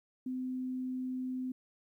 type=tone; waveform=sine; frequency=256 Hz; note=C4; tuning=38 cents flat; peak=-34 dBFS; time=0.26-1.52 s; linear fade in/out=5 ms; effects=12-bit